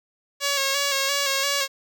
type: tone with vibrato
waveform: 5% pulse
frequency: 554.4 Hz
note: C#5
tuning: in tune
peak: -10 dBFS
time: 0.4-1.68 s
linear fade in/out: 50 ms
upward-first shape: square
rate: 2.9 Hz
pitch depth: 31 cents each way
effects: none